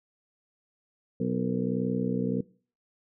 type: harmonic tone with a mistuned harmonic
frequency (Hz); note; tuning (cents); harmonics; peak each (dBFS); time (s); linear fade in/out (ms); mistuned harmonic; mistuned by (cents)
61.5; B1; -7; 2 / 3 / 4 / 5 / 6 / 7 / 8; -36 / -29 / -30 / -40 / -40 / -33 / -38; 1.2-2.41; 5; 7; +84
effects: noise-tail reverb RT60 0.4 s tail -21 dB re dry